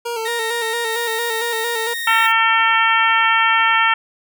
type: tone with vibrato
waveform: 25% pulse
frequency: 459.7 Hz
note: A#4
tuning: 24 cents flat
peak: -18 dBFS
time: 0.05-1.94 s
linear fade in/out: 10 ms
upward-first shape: square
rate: 4.4 Hz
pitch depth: 47 cents each way
type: tone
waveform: 30% pulse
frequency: 1858 Hz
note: A#6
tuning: 6 cents flat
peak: -20 dBFS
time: 0.25-2.27 s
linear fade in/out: 10 ms
type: noise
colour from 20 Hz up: violet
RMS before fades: -35 dBFS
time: 0.92-2.32 s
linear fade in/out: 5 ms
type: harmonic tone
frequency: 451 Hz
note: A4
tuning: 43 cents sharp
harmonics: 2 / 3 / 4 / 5 / 6 / 7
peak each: -19 / -17 / -18 / -21 / -22 / -24 dBFS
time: 2.07-3.94 s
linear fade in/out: 5 ms
effects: none